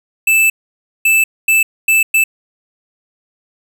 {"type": "tone bursts at uneven times", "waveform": "square", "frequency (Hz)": 2637, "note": "E7", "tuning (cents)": 0, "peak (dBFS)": -9, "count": 5, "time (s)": [[0.27, 0.5], [1.05, 1.24], [1.48, 1.63], [1.88, 2.03], [2.14, 2.24]], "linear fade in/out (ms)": 5, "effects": []}